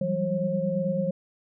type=tone cluster; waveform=sine; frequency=167 / 189.3 / 198.4 / 539 Hz; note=E3 / F#3 / G3 / C#5; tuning=+23 / +40 / +21 / -49 cents; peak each=-30 / -29 / -34 / -27 dBFS; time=0.01-1.11 s; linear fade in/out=5 ms; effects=none